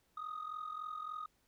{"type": "tone with amplitude modulation", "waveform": "sine", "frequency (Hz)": 1244.5, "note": "D#6", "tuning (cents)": 0, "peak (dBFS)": -35, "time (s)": [0.17, 1.26], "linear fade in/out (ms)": 5, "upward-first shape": "sine", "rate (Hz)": 43.5, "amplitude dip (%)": 80, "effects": ["tanh soft clip ceiling -37 dBFS", "pink hiss -75 dBFS RMS until 1.47 s"]}